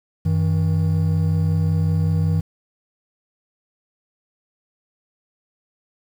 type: tone pair together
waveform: triangle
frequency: 94.26 / 159.6 Hz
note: F#2 / D#3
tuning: +33 / +44 cents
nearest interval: major sixth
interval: 911 cents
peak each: -17 dBFS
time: 0.25-2.41 s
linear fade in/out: 10 ms
effects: 8-bit